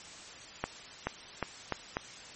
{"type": "accelerating click train", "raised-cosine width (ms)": 0.5, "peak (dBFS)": -15, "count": 5, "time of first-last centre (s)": [0.64, 1.969], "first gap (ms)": 430, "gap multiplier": 0.83, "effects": ["white hiss -48 dBFS RMS until 2.35 s", "MP3 32 kbps"]}